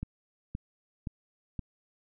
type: click train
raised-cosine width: 5 ms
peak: -22 dBFS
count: 4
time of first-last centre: 0.03-1.593 s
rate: 1.92 Hz
effects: none